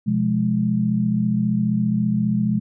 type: chord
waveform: sine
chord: F diminished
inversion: second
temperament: just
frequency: 125.72 / 174.61 / 209.5 Hz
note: Cb3 / F3 / Ab3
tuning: +31 / 0 / +15 cents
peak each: -24 / -24 / -19 dBFS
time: 0.06-2.6 s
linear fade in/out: 20 ms
effects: none